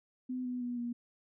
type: tone with pitch steps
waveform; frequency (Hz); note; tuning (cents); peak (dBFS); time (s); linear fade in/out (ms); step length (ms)
sine; 253.5 / 248.6 / 243.7 / 239; B3 / B3 / B3 / A#3; +45 / +12 / -23 / +43; -34; 0.29-0.93; 10; 160
effects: none